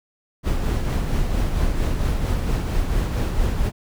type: noise with tremolo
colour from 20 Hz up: brown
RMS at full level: -19 dBFS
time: 0.43-3.72 s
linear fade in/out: 50 ms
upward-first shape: triangle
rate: 4.4 Hz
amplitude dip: 45%
effects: none